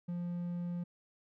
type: tone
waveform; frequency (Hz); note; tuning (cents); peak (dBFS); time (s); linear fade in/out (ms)
triangle; 174.61; F3; 0; -33; 0.08-0.84; 10
effects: none